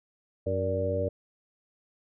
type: harmonic tone with a mistuned harmonic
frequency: 93.7 Hz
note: F#2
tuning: 22 cents sharp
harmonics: 1 / 2 / 3 / 4 / 5 / 6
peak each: -31 / -40 / -38 / -40 / -31 / -30 dBFS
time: 0.46-1.09 s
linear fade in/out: 10 ms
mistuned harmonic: 6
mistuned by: +58 cents
effects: none